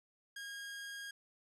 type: tone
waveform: sawtooth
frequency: 1629 Hz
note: G#6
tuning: 34 cents flat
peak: -40 dBFS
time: 0.36-1.11 s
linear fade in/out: 5 ms
effects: low-pass 11000 Hz 12 dB/octave